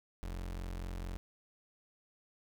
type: tone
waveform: 35% pulse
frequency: 44.33 Hz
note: F1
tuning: 27 cents sharp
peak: -37 dBFS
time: 0.23-1.17 s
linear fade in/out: 0 ms
effects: none